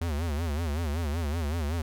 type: tone with vibrato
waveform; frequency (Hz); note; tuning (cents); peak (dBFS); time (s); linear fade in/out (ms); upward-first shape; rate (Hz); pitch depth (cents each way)
square; 78.4; D#2; +14; -28; 0.01-1.82; 5; sine; 5.3; 170
effects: none

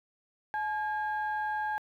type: tone pair together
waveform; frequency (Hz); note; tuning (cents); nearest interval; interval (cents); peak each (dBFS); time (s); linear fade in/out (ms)
sine; 852.8 / 1622; G#5 / G#6; +46 / -41; major seventh; 1113; -30 / -34; 0.54-1.78; 0
effects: tanh soft clip ceiling -23 dBFS + 11-bit

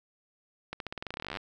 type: accelerating click train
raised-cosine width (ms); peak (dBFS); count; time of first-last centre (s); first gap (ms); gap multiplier
0.3; -20; 22; 0.73-1.371; 72; 0.9
effects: none

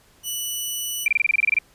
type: tone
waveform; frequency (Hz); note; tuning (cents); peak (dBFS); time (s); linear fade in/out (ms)
10% pulse; 2960; F#7; 0; -17; 0.23-1.08; 50
type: tone bursts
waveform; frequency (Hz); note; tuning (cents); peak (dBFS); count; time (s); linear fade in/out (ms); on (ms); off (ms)
sine; 2359; D7; +7; -14; 12; 1.06-1.587; 2; 21; 25
effects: pink hiss -56 dBFS RMS until 1.74 s + resampled to 32000 Hz

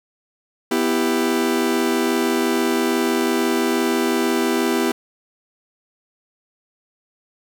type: chord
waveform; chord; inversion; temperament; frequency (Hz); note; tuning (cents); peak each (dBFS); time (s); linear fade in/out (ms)
40% pulse; E minor; second; just; 247.2 / 329.6 / 395.6; B3 / E4 / G4; +2 / 0 / +16; -21; 0.71-4.92; 5
effects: 9-bit

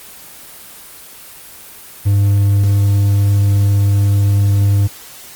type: tone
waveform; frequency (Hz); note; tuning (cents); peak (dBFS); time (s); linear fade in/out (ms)
triangle; 100.5; G2; +44; -7; 2.05-4.88; 20
effects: white hiss -36 dBFS RMS until 5.35 s + Opus 24 kbps

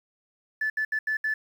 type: tone bursts at uneven times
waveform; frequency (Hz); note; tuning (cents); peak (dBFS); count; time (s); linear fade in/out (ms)
sine; 1741; A6; -19; -23; 5; 0.61-0.7 / 0.77-0.85 / 0.92-0.99 / 1.07-1.17 / 1.24-1.34; 5
effects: tanh soft clip ceiling -19 dBFS + 9-bit

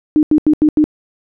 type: tone bursts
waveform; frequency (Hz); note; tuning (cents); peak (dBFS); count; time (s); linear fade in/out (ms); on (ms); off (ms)
sine; 304.1; D#4; -40; -7; 5; 0.16-0.841; 0; 69; 84
effects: none

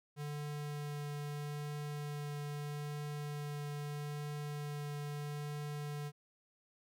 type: tone with vibrato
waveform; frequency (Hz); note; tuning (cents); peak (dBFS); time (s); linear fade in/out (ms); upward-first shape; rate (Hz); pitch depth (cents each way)
square; 146.83; D3; 0; -40; 0.16-6.12; 50; triangle; 0.78; 9
effects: none

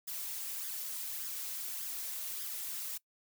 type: noise with flanger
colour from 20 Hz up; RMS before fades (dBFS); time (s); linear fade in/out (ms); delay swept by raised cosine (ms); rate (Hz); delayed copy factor
blue; -40; 0.07-2.98; 10; 0.58 to 3.98; 1.7; +0.6
effects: noise-tail reverb RT60 0.1 s tail -22 dB re dry

